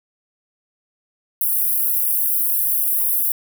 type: high-pass noise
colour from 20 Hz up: pink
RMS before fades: -19 dBFS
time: 1.41-3.32 s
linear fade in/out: 2 ms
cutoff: 11000 Hz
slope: 48 dB/octave
effects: none